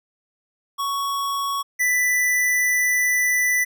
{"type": "tone pair in turn", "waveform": "square", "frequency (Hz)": [1114, 1984.9], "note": ["C#6", "B6"], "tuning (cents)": [8, 8], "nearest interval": "minor seventh", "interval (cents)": 1000, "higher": "second", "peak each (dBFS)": [-23, -18], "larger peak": "second", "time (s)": [[0.78, 1.63], [1.79, 3.65]], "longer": "second", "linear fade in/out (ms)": 20, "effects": []}